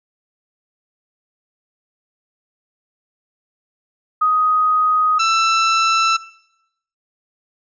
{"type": "tone pair in turn", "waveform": ["sine", "sawtooth"], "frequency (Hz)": [1251, 1330.3], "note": ["D#6", "E6"], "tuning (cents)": [9, 15], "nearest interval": "minor second", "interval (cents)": 106, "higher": "second", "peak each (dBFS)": [-12, -10], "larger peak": "second", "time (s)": [[4.21, 5.19], [5.19, 6.17]], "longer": "neither", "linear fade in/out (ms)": 10, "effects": ["noise-tail reverb RT60 0.8 s tail -18 dB re dry", "resampled to 16000 Hz"]}